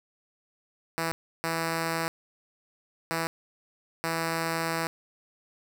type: tone bursts at uneven times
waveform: 5% pulse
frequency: 164.3 Hz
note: E3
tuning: 5 cents flat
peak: -16 dBFS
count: 4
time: 0.98-1.12 / 1.44-2.08 / 3.11-3.27 / 4.04-4.87 s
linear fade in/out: 0 ms
effects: none